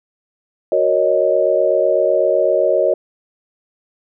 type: chord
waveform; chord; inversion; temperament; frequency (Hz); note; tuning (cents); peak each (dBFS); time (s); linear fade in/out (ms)
sine; D# minor seventh; first; equal; 370 / 466.2 / 554.4 / 622.3; F#4 / A#4 / C#5 / D#5; 0 / 0 / 0 / 0; -20 / -20 / -16 / -16; 0.72-2.94; 2
effects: none